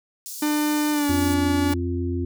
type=high-pass noise; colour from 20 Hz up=pink; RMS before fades=-35 dBFS; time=0.26-1.34 s; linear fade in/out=0 ms; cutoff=5300 Hz; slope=24 dB/octave
type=tone with pitch glide; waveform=45% pulse; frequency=299.4 to 286.9 Hz; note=D4 to D4; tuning=+33 to -40 cents; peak=-20 dBFS; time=0.42-1.74 s; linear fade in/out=5 ms; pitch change=-73 cents; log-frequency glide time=0.92-1.09 s
type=harmonic tone; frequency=87.31 Hz; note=F2; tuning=in tune; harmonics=1 / 3 / 4; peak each=-25 / -28 / -29 dBFS; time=1.09-2.25 s; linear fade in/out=5 ms
type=noise with exponential growth; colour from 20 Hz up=violet; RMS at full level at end=-30 dBFS; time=1.63-1.73 s; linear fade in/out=2 ms; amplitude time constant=21 ms
effects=none